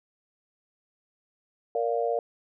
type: chord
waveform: sine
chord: Bb major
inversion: none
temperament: just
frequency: 466.2 / 582.7 / 699.2 Hz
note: Bb4 / D5 / F5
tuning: 0 / -14 / +2 cents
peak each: -27 / -30 / -29 dBFS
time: 1.75-2.19 s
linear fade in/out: 2 ms
effects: none